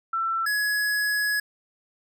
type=tone pair in turn; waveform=sine / square; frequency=1340 / 1682.6 Hz; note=E6 / G#6; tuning=+28 / +22 cents; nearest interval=major third; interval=394 cents; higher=second; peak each=-23 dBFS; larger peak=neither; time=0.13-0.46 / 0.46-1.4 s; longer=second; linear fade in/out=5 ms; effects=none